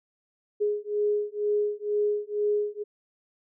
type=beating tone pair; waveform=sine; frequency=415.3 / 417.4 Hz; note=G#4 / G#4; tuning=0 / +9 cents; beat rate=2.1 Hz; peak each=-27 dBFS; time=0.6-2.84 s; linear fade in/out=20 ms; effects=none